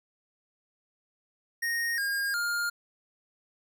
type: tone with pitch steps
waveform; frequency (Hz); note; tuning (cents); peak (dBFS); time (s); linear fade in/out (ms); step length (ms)
square; 1860 / 1619.2 / 1409.6; A#6 / G#6 / F6; -4 / -44 / +16; -28; 1.62-2.7; 10; 360
effects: none